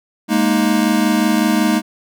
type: chord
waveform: square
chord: Ab suspended second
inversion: none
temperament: equal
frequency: 207.7 / 233.1 / 311.1 Hz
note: Ab3 / Bb3 / Eb4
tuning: 0 / 0 / 0 cents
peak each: -18 dBFS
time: 0.28-1.82 s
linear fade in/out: 50 ms
effects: none